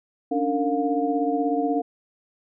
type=tone cluster; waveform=sine; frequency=280.1 / 296.5 / 457.9 / 708 Hz; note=C#4 / D4 / A#4 / F5; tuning=+18 / +17 / -31 / +23 cents; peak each=-25 / -27 / -27 / -26 dBFS; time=0.31-1.82 s; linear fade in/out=10 ms; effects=none